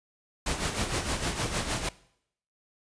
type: noise with tremolo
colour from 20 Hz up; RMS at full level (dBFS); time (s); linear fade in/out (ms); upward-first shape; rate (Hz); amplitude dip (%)
pink; -28; 0.46-1.89; 5; sine; 6.5; 60
effects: noise-tail reverb RT60 0.7 s tail -20 dB re dry + resampled to 22050 Hz